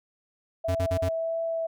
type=tone with vibrato; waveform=sine; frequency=657 Hz; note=E5; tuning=6 cents flat; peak=-26 dBFS; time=0.64-1.67 s; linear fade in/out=10 ms; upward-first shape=triangle; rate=1.6 Hz; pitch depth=12 cents each way
type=tone bursts; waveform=square; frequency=90.2 Hz; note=F#2; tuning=44 cents flat; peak=-26 dBFS; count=4; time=0.68-1.091 s; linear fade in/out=10 ms; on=72 ms; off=41 ms
effects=none